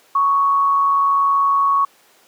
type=tone with amplitude modulation; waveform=sine; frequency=1111 Hz; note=C#6; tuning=4 cents sharp; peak=-11 dBFS; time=0.15-1.85 s; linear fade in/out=5 ms; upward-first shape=sine; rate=161 Hz; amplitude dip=35%; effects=pink hiss -52 dBFS RMS until 2.27 s + high-pass 400 Hz 12 dB/octave

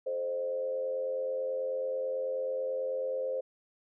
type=tone with frequency modulation; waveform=sine; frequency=523.3 Hz; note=C5; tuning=in tune; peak=-30 dBFS; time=0.06-3.41 s; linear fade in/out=10 ms; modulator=89.2 Hz; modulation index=0.61; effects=none

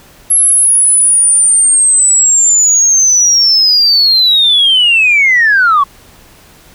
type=linear sweep; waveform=sine; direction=down; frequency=11175 to 1087 Hz; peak=-4 dBFS; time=0.3-5.84 s; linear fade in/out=10 ms; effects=tanh soft clip ceiling -1 dBFS + pink hiss -41 dBFS RMS until 6.74 s

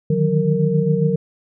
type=tone cluster; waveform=sine; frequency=150.8 / 158.2 / 184.2 / 461 Hz; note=D3 / D#3 / F#3 / A#4; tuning=+46 / +29 / -7 / -19 cents; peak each=-20 dBFS; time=0.1-1.16 s; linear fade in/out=5 ms; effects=none

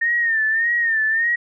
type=tone with vibrato; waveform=sine; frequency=1823 Hz; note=A#6; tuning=39 cents flat; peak=-16 dBFS; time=0.01-1.36 s; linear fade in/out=10 ms; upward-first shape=sine; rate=1.7 Hz; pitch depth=75 cents each way; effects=none

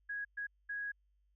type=tone bursts at uneven times; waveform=sine; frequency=1657 Hz; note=G#6; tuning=4 cents flat; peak=-37 dBFS; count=3; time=0.09-0.25 / 0.37-0.47 / 0.69-0.92 s; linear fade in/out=10 ms; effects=added 50 Hz sine -70 dBFS peak until 1.35 s

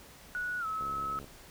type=tone with pitch glide; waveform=sine; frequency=1467 to 1291.9 Hz; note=F#6 to E6; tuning=-15 to -35 cents; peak=-32 dBFS; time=0.35-1.19 s; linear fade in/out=0 ms; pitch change=-220 cents; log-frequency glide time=0.59-0.66 s
type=click train; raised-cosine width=2 ms; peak=-34 dBFS; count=31; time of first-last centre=0.81-1.244 s; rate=69.2 Hz
effects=pink hiss -53 dBFS RMS until 1.5 s

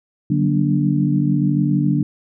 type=tone cluster; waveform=sine; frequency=146.1 / 187.1 / 194 / 238.1 / 292.5 Hz; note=D3 / F#3 / G3 / A#3 / D4; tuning=-9 / +20 / -18 / +37 / -7 cents; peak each=-18 / -21 / -27 / -23 / -20 dBFS; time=0.3-2.03 s; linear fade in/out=5 ms; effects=none

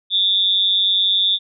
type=tone with amplitude modulation; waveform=sine; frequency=3555 Hz; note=A7; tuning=17 cents sharp; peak=-10 dBFS; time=0.1-1.39 s; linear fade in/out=50 ms; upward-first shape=sine; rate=192 Hz; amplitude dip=85%; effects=none

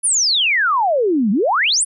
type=exponential two-way sweep; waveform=sine; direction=down then up; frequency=10390 to 188.6 to 10390 Hz; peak=-13 dBFS; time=0.03-1.85 s; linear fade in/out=20 ms; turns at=1.31 s; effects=none

